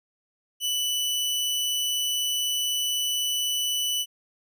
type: tone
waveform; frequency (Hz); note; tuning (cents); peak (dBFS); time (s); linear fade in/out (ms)
sawtooth; 2976; F#7; +9; -21; 0.6-4.06; 50
effects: none